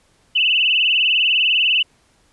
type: tone with vibrato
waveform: sine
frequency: 2804 Hz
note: F7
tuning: 6 cents sharp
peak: -13 dBFS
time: 0.35-1.83 s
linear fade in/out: 10 ms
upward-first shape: sine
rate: 20 Hz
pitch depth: 140 cents each way
effects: pink hiss -58 dBFS RMS until 2.32 s + resampled to 24000 Hz